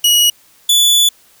sawtooth tone pair in turn, 2907 / 3460 Hz, F#7 / A7, -31 / -30 cents, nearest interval minor third, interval 301 cents, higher second, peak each -5 dBFS, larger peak neither, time 0.04-0.3 / 0.69-1.09 s, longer second, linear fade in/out 5 ms, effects white hiss -49 dBFS RMS until 1.4 s

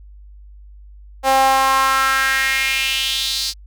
sawtooth tone with high-pass filter sweep, 266.9 Hz, C4, 35 cents sharp, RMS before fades -17 dBFS, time 1.23-3.54 s, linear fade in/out 50 ms, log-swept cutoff 670 to 4700 Hz, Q 3.8, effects added 50 Hz sine -38 dBFS peak until 3.66 s

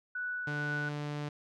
sine tone with tremolo, 1480 Hz, F#6, in tune, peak -33 dBFS, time 0.15-0.89 s, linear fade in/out 5 ms, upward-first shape sine, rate 2.1 Hz, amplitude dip 25%
sawtooth tone, 147.3 Hz, D3, 6 cents sharp, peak -31 dBFS, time 0.47-1.29 s, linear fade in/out 5 ms
effects low-pass 5000 Hz 12 dB/octave

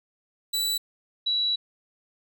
sawtooth / sine tone pair in turn, 3951 / 3919 Hz, B7 / B7, 0 / -14 cents, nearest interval unison, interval 14 cents, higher first, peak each -21 / -22 dBFS, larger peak first, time 0.53-0.78 / 1.26-1.56 s, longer second, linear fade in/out 10 ms, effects none

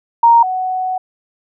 sine tone pair in turn, 932.3 / 743.6 Hz, A#5 / F#5, 0 / +8 cents, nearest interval major third, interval 392 cents, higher first, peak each -5 / -16 dBFS, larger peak first, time 0.23-0.43 / 0.43-0.98 s, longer second, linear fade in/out 5 ms, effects none

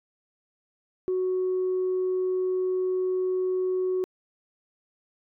sine tone, 370 Hz, F#4, in tune, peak -22 dBFS, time 1.08-4.04 s, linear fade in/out 0 ms, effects tanh soft clip ceiling -20 dBFS

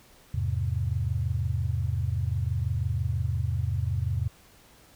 sine chord, E augmented, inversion none, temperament just, 82.41 / 103.01 / 128.76 Hz, E2 / G#2 / B#2, 0 / -14 / -27 cents, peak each -29 / -29 / -30 dBFS, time 0.34-4.28 s, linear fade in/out 5 ms, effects pink hiss -56 dBFS RMS until 4.95 s

